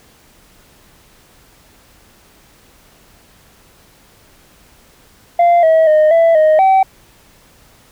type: tone with pitch steps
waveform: sine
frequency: 692 / 643 / 616 / 664 / 622 / 767 Hz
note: F5 / E5 / D#5 / E5 / D#5 / G5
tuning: -16 / -43 / -17 / +12 / -1 / -38 cents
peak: -4 dBFS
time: 5.39-6.83 s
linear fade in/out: 5 ms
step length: 240 ms
effects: tanh soft clip ceiling -6 dBFS + pink hiss -48 dBFS RMS until 7.91 s